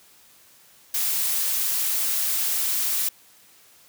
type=noise; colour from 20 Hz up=blue; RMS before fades=-24 dBFS; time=0.94-3.09 s; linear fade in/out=5 ms; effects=white hiss -54 dBFS RMS until 3.88 s + high-pass 60 Hz 12 dB/octave